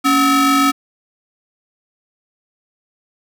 45% pulse ring-modulated tone, 507 Hz, B4, 45 cents sharp, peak -8 dBFS, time 0.04-0.72 s, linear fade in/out 20 ms, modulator 784 Hz, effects none

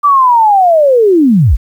sine linear sweep, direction down, 1182 to 36.71 Hz, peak -4 dBFS, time 0.03-1.57 s, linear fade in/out 20 ms, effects 7-bit

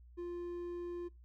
triangle tone, 349.2 Hz, F4, in tune, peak -37 dBFS, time 0.17-1.09 s, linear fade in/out 20 ms, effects noise-tail reverb RT60 0.2 s tail -21 dB re dry + added 60 Hz sine -55 dBFS peak until 1.24 s

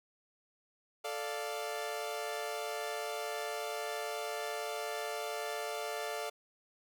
sawtooth chord, D minor, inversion second, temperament equal, 440 / 587.3 / 698.5 Hz, A4 / D5 / F5, 0 / 0 / 0 cents, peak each -37 / -37 / -37 dBFS, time 1.04-6.3 s, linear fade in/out 10 ms, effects none

